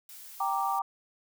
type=noise; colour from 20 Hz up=blue; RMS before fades=-47 dBFS; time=0.09-0.79 s; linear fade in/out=2 ms
type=chord; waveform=sine; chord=G minor; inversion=none; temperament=equal; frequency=784 / 932.3 / 1174.7 Hz; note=G5 / Bb5 / D6; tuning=0 / 0 / 0 cents; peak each=-30 / -32 / -31 dBFS; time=0.4-0.82 s; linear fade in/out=5 ms
effects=none